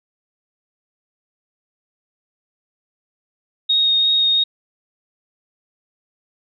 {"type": "tone with vibrato", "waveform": "sine", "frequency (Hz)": 3729, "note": "A#7", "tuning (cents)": 0, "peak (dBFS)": -13, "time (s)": [3.69, 4.44], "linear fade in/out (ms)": 10, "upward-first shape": "sine", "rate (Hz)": 2.9, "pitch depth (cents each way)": 9, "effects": []}